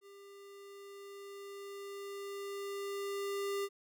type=tone with level ramp; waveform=square; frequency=398.9 Hz; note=G4; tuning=30 cents sharp; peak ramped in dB=-54 to -34 dBFS; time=0.01-3.69 s; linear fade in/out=50 ms; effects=none